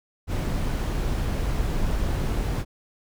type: noise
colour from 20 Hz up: brown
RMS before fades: -25 dBFS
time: 0.27-2.65 s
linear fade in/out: 50 ms
effects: none